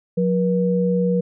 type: tone pair together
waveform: sine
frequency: 180.1 / 480.8 Hz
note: F#3 / B4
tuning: -46 / -46 cents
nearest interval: octave + perfect fourth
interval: 1700 cents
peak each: -18 / -20 dBFS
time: 0.17-1.21 s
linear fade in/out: 10 ms
effects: none